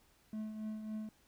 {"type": "tone with tremolo", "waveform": "triangle", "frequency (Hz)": 216.1, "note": "A3", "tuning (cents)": -31, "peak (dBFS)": -35, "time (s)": [0.33, 1.09], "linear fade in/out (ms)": 2, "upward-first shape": "triangle", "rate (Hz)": 3.6, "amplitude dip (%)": 55, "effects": ["pink hiss -69 dBFS RMS until 1.27 s"]}